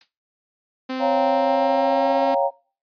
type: noise with exponential decay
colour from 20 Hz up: blue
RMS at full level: -39 dBFS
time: 0.01-0.12 s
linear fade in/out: 1 ms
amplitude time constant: 22 ms
type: tone with pitch glide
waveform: sawtooth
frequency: 259.8 to 269.4 Hz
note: C4 to C#4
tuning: -12 to -49 cents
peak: -21 dBFS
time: 0.89-2.35 s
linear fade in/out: 10 ms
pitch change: +63 cents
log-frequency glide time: 1.09-2.14 s
type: chord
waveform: sine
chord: G half-diminished seventh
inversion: second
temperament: equal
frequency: 554.4 / 698.5 / 784 / 932.3 Hz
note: Db5 / F5 / G5 / Bb5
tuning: 0 / 0 / 0 / 0 cents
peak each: -20 / -23 / -25 / -24 dBFS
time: 0.99-2.51 s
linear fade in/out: 50 ms
effects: noise-tail reverb RT60 0.4 s tail -23 dB re dry + resampled to 11025 Hz